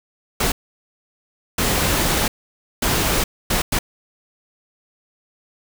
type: noise bursts at uneven times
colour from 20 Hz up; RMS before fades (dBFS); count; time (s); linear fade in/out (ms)
pink; -19; 5; 0.4-0.52 / 1.58-2.28 / 2.82-3.24 / 3.5-3.62 / 3.72-3.79; 5
effects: none